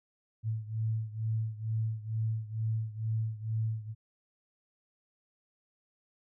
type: beating tone pair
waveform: sine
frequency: 110 / 112.2 Hz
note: A2 / A2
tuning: 0 / +34 cents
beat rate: 2.2 Hz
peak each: -32 / -35 dBFS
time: 0.43-3.95 s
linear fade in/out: 50 ms
effects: none